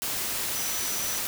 sine tone in noise, 5920 Hz, F#8, in tune, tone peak -34 dBFS, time 0.55-1.19 s, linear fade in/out 0 ms, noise white, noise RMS -30 dBFS, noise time 0.02-1.27 s, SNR -7 dB, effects none

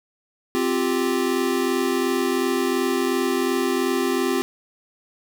square chord, C suspended fourth, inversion none, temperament equal, 261.6 / 349.2 / 392 Hz, C4 / F4 / G4, 0 / 0 / 0 cents, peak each -25 dBFS, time 0.55-4.42 s, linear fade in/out 0 ms, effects none

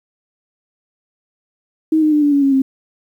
sine tone with pitch steps, 315.6 / 307 / 298.6 / 290.4 / 282.5 / 274.7 / 267.2 Hz, D#4 / D#4 / D4 / D4 / C#4 / C#4 / C4, +25 / -23 / +29 / -19 / +33 / -16 / +36 cents, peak -10 dBFS, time 1.92-2.62 s, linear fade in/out 5 ms, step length 100 ms, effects 8-bit

